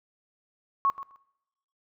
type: tone with echo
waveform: sine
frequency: 1102 Hz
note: C#6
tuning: 11 cents flat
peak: -20 dBFS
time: 0.85-0.9 s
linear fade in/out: 0 ms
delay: 130 ms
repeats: 2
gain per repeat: -14 dB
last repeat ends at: 1.16 s
effects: noise-tail reverb RT60 0.9 s tail -24 dB re dry